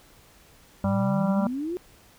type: exponential sweep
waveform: sine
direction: up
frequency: 92.5 to 370 Hz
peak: -27 dBFS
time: 0.84-1.77 s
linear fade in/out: 0 ms
type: harmonic tone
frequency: 196 Hz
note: G3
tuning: in tune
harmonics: 1 / 3 / 4 / 5 / 6 / 7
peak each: -23 / -30 / -36 / -35 / -40 / -39 dBFS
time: 0.84-1.47 s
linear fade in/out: 2 ms
effects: pink hiss -55 dBFS RMS until 2.18 s